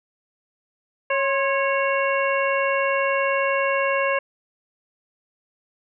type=harmonic tone with a mistuned harmonic; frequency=551 Hz; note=C#5; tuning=11 cents flat; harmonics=1 / 2 / 3 / 4 / 5; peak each=-22 / -25 / -27 / -28 / -29 dBFS; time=1.1-4.19 s; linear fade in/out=5 ms; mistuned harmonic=2; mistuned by=-58 cents; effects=none